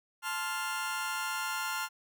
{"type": "chord", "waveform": "sawtooth", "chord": "F major", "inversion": "first", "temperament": "just", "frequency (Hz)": [873.1, 1047.7, 1396.9], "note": ["A5", "C6", "F6"], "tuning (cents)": [-14, 2, 0], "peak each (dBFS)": [-35, -35, -31], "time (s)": [0.22, 1.89], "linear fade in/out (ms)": 50, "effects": []}